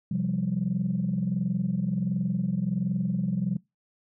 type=chord; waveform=sine; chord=C suspended fourth; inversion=none; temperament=equal; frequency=130.81 / 174.61 / 196 Hz; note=C3 / F3 / G3; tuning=0 / 0 / 0 cents; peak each=-31 / -27 / -28 dBFS; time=0.11-3.57 s; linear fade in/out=5 ms; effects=noise-tail reverb RT60 0.2 s tail -22 dB re dry + tanh soft clip ceiling -17 dBFS